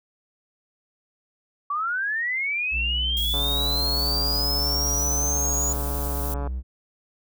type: linear sweep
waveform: sine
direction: up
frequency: 1126 to 6900 Hz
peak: -23 dBFS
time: 1.7-5.73 s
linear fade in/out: 5 ms
type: tone with pitch glide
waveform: triangle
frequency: 61.1 to 63.44 Hz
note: B1 to B1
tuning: -18 to +47 cents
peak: -24 dBFS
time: 2.71-6.63 s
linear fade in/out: 50 ms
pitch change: +65 cents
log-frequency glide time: 4.54-4.62 s
type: noise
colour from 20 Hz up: violet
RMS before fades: -33 dBFS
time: 3.17-6.34 s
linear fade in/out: 0 ms
type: click train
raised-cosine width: 1 ms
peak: -20 dBFS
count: 446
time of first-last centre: 3.34-6.474 s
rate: 142 Hz
effects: none